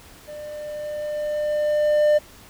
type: tone with level ramp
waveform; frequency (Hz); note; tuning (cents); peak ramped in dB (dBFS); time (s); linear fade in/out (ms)
triangle; 599; D5; +34; -32 to -11; 0.27-2.19; 20
effects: pink hiss -47 dBFS RMS until 2.49 s